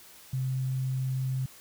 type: tone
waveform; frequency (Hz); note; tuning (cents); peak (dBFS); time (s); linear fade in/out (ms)
sine; 130.81; C3; 0; -27; 0.33-1.46; 5
effects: white hiss -52 dBFS RMS until 1.6 s